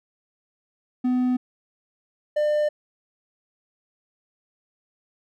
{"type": "tone pair in turn", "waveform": "triangle", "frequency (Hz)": [251.1, 598.9], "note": ["B3", "D5"], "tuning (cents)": [29, 34], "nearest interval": "octave + minor third", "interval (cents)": 1505, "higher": "second", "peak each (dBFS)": [-17, -17], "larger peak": "neither", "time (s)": [[1.04, 1.37], [2.36, 2.69]], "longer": "neither", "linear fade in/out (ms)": 10, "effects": []}